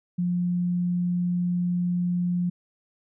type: tone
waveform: sine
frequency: 176.9 Hz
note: F3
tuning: 23 cents sharp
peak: -22 dBFS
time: 0.18-2.5 s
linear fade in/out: 10 ms
effects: none